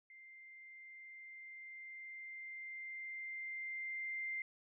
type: tone with level ramp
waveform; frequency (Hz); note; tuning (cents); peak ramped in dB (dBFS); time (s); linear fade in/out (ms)
sine; 2093; C7; 0; -55 to -38; 0.1-4.42; 2
effects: none